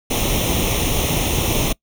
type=noise with comb filter; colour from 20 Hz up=pink; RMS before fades=-19 dBFS; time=0.1-1.73 s; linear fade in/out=10 ms; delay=0.32 ms; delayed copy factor=+0.75; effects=noise-tail reverb RT60 0.1 s tail -24 dB re dry